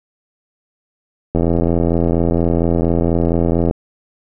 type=click train; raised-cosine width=2 ms; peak=-3 dBFS; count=200; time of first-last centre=1.35-3.711 s; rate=84.3 Hz; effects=none